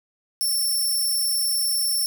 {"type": "tone", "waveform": "10% pulse", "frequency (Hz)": 5410, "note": "E8", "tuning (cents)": 44, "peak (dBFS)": -15, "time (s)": [0.41, 2.06], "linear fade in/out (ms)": 0, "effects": []}